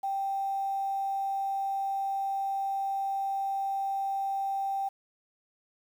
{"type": "tone with quantisation", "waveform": "sine", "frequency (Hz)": 784, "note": "G5", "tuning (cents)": 0, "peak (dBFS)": -28, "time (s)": [0.03, 4.89], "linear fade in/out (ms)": 10, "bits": 9, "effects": []}